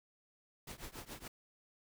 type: noise with tremolo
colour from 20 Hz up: pink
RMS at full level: -45 dBFS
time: 0.67-1.28 s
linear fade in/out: 5 ms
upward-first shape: triangle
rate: 7.1 Hz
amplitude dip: 95%
effects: none